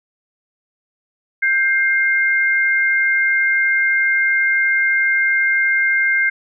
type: tone pair together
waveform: sine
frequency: 1577 / 2114 Hz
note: G6 / C7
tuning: +10 / +17 cents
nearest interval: perfect fourth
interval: 507 cents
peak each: -16 dBFS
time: 1.42-6.3 s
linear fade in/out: 10 ms
effects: none